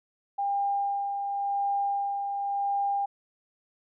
sine tone with tremolo, 801 Hz, G5, 37 cents sharp, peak -24 dBFS, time 0.38-3.06 s, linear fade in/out 10 ms, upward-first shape sine, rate 0.92 Hz, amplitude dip 40%, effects none

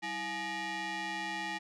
sawtooth ring-modulated tone, 517 Hz, C5, 21 cents flat, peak -28 dBFS, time 0.02-1.59 s, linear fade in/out 20 ms, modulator 1360 Hz, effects low-pass 6000 Hz 12 dB/octave

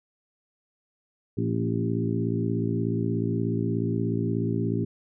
harmonic tone with a mistuned harmonic, 56.7 Hz, A#1, 47 cents flat, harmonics 2 / 3 / 4 / 5 / 6 / 7, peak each -28 / -30 / -31 / -32 / -33 / -33 dBFS, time 1.37-4.85 s, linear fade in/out 10 ms, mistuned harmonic 5, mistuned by -33 cents, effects none

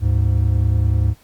triangle tone pair together, 73.42 / 103.69 Hz, D2 / G#2, 0 / -2 cents, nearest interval tritone, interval 598 cents, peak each -15 / -14 dBFS, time 0-1.15 s, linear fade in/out 50 ms, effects pink hiss -53 dBFS RMS until 1.23 s + Opus 48 kbps

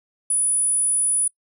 sine tone, 9860 Hz, D#9, 17 cents flat, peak -17 dBFS, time 0.3-1.28 s, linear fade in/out 5 ms, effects noise-tail reverb RT60 0.1 s tail -25 dB re dry

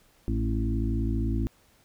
harmonic tone with a mistuned harmonic, 55.4 Hz, A1, 13 cents sharp, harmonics 1 / 2 / 4 / 5 / 6, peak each -27 / -30 / -33 / -34 / -35 dBFS, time 0.28-1.47 s, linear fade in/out 0 ms, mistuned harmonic 5, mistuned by -23 cents, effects pink hiss -62 dBFS RMS until 1.84 s

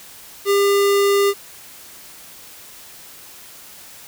square tone, 400.8 Hz, G4, 38 cents sharp, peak -14 dBFS, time 0.45-1.34 s, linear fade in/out 50 ms, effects white hiss -41 dBFS RMS until 4.07 s

